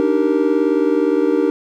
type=chord; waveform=triangle; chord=Eb major seventh; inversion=third; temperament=just; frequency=291.7 / 311.1 / 388.9 / 466.7 Hz; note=D4 / Eb4 / G4 / Bb4; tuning=-12 / 0 / -14 / +2 cents; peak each=-17 dBFS; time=0-1.5 s; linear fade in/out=0 ms; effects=none